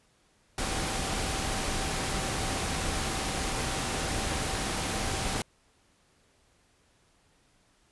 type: tone in noise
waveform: sine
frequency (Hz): 773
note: G5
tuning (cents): -24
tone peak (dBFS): -41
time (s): 0.58-5.42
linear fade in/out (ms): 2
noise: pink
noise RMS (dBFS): -31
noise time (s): 0.58-5.42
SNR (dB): -13
effects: pink hiss -66 dBFS RMS until 7.91 s + resampled to 24000 Hz